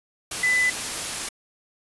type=tone in noise; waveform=sine; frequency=2002 Hz; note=B6; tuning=23 cents sharp; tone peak=-18 dBFS; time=0.43-0.7 s; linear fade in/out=5 ms; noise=white; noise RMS=-29 dBFS; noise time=0.31-1.29 s; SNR=+8 dB; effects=resampled to 24000 Hz